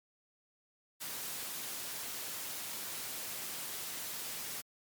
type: noise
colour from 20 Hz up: white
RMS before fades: -41 dBFS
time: 1-4.62 s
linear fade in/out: 20 ms
effects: high-pass 100 Hz 12 dB/octave + MP3 96 kbps